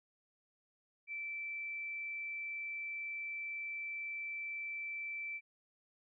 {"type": "tone", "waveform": "sine", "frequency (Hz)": 2329, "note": "D7", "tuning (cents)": -15, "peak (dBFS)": -39, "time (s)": [1.07, 5.41], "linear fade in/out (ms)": 50, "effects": []}